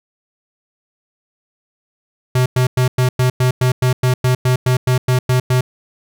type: tone bursts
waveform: square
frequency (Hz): 127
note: B2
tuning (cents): +49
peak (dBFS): -12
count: 16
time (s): 2.35-5.61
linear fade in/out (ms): 5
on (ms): 110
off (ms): 100
effects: none